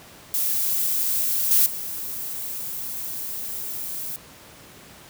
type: noise with level steps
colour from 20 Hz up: violet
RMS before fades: -23 / -17 / -31 dBFS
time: 0.34-4.16 s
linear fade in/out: 0 ms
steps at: 1.51 / 1.66 s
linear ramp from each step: 2 ms
effects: pink hiss -46 dBFS RMS until 5.09 s + high-pass 80 Hz 12 dB/octave